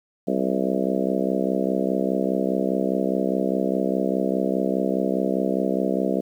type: harmonic tone with a mistuned harmonic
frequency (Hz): 64.9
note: C2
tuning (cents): -13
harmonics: 3 / 4 / 5 / 6 / 7 / 8 / 9 / 10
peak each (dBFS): -26 / -27 / -28 / -29 / -29 / -30 / -31 / -31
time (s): 0.27-6.21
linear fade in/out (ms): 10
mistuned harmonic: 10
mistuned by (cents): +23
effects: 9-bit